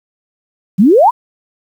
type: exponential sweep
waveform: sine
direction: up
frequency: 172.9 to 1054 Hz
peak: -4 dBFS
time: 0.78-1.11 s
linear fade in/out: 20 ms
effects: 7-bit